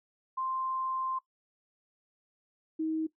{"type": "tone pair in turn", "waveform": "sine", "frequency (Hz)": [1046.5, 317.3], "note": ["C6", "D#4"], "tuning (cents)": [0, 34], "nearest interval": "octave + major sixth", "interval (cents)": 2066, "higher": "first", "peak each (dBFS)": [-31, -28], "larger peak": "second", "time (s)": [[0.37, 1.19], [2.79, 3.07]], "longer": "first", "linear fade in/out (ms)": 10, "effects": ["noise-tail reverb RT60 0.1 s tail -17 dB re dry"]}